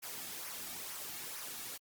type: noise with flanger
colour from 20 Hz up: white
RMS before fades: -44 dBFS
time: 0.02-1.78 s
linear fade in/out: 20 ms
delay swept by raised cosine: 0.25 to 2.05 ms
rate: 2.2 Hz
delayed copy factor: -0.5
effects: Opus 48 kbps